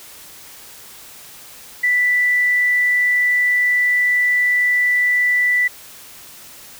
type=tone; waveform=sine; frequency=1975.5 Hz; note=B6; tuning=in tune; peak=-13 dBFS; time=1.83-5.68 s; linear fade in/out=10 ms; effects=white hiss -40 dBFS RMS until 6.79 s